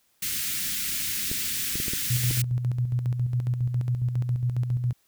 white band-stop noise, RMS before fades -29 dBFS, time 0.22-2.42 s, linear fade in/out 5 ms, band 280 to 1700 Hz, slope 24 dB/octave
clicks, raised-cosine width 3 ms, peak -20 dBFS, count 6, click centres 1.315 / 1.756 / 1.801 / 1.882 / 1.935 / 2.311 s
sine tone with tremolo, 122.8 Hz, B2, 9 cents flat, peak -21 dBFS, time 2.1-4.93 s, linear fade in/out 5 ms, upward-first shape square, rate 7.3 Hz, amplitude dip 50%
effects white hiss -67 dBFS RMS until 5.07 s

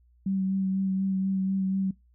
sine tone with vibrato, 191.5 Hz, G3, 40 cents flat, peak -24 dBFS, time 0.26-1.91 s, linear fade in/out 5 ms, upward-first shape sine, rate 4.1 Hz, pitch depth 18 cents each way, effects noise-tail reverb RT60 0.2 s tail -23 dB re dry + added 60 Hz sine -58 dBFS peak until 2.14 s

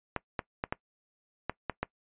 clicks, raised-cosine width 0.5 ms, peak -15 dBFS, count 7, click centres 0.163 / 0.392 / 0.639 / 0.725 / 1.496 / 1.697 / 1.83 s, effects noise-tail reverb RT60 0.1 s tail -21 dB re dry + resampled to 8000 Hz

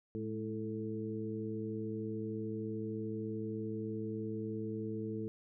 harmonic tone with a mistuned harmonic, 110 Hz, A2, in tune, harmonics 1 / 2 / 3 / 4, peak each -43 / -41 / -42 / -42 dBFS, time 0.15-5.28 s, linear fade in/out 0 ms, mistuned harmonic 2, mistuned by -54 cents, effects none

